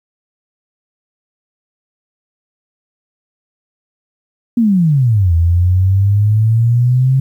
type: exponential two-way sweep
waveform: sine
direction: down then up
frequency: 243.7 to 82.41 to 134.6 Hz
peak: -8 dBFS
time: 4.57-7.2 s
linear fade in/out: 5 ms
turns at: 5.34 s
effects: 8-bit